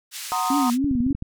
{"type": "band-pass noise", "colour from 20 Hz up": "white", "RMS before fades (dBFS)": -34, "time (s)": [0.11, 0.78], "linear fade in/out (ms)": 50, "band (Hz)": [1900, 9400], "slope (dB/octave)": 12}
{"type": "chord", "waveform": "sine", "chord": "C half-diminished seventh", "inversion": "second", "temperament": "equal", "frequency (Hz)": [740, 932.3, 1046.5, 1244.5], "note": ["Gb5", "Bb5", "C6", "Eb6"], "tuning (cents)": [0, 0, 0, 0], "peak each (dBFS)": [-27, -26, -29, -26], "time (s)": [0.32, 0.7], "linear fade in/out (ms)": 0}
{"type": "tone with vibrato", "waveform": "sine", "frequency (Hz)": 261.6, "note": "C4", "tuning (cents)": 0, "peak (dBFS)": -19, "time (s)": [0.5, 1.13], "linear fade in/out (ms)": 5, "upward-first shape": "triangle", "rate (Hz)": 3.5, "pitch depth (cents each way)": 190}
{"type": "clicks", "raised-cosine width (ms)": 5, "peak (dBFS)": -17, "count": 8, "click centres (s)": [0.844, 0.912, 0.953, 1.005, 1.065, 1.107, 1.15, 1.224]}
{"effects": []}